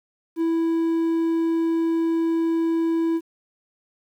triangle tone, 329.6 Hz, E4, in tune, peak -17 dBFS, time 0.36-3.21 s, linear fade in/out 50 ms, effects 9-bit

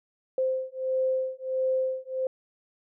sine beating tone pair, 520 / 521.5 Hz, C5 / C5, -11 / -6 cents, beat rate 1.5 Hz, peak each -28 dBFS, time 0.38-2.27 s, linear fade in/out 2 ms, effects none

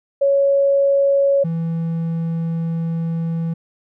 sine / triangle tone pair in turn, 556 / 165.3 Hz, C#5 / E3, +5 / +5 cents, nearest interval octave + major sixth, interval 2100 cents, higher first, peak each -12 / -17 dBFS, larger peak first, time 0.21-1.44 / 1.44-3.54 s, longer second, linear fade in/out 10 ms, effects none

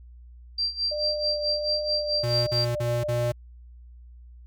sine tone with tremolo, 4714 Hz, D8, 6 cents sharp, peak -22 dBFS, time 0.58-2.65 s, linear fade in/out 5 ms, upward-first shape sine, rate 4.6 Hz, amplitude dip 85%
sine tone with vibrato, 598 Hz, D5, 31 cents sharp, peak -27 dBFS, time 0.91-3.32 s, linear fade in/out 10 ms, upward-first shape triangle, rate 1.4 Hz, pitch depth 12 cents each way
square tone bursts, 120 Hz, B2, 49 cents flat, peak -26 dBFS, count 4, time 2.23-3.322 s, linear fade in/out 10 ms, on 240 ms, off 44 ms
effects added 60 Hz sine -44 dBFS peak until 4.46 s

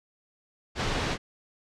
pink low-pass noise, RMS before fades -29 dBFS, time 0.75-1.18 s, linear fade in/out 50 ms, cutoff 5000 Hz, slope 12 dB/octave, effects low-pass 8000 Hz 12 dB/octave

